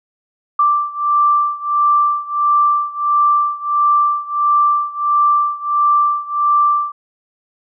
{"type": "beating tone pair", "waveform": "sine", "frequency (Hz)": [1174.7, 1176.2], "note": ["D6", "D6"], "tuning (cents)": [0, 2], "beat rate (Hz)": 1.5, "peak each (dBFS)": [-14, -16], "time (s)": [0.59, 6.92], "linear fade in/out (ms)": 5, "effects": []}